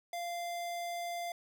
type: tone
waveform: square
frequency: 693 Hz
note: F5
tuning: 14 cents flat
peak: -37 dBFS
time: 0.13-1.32 s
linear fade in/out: 2 ms
effects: none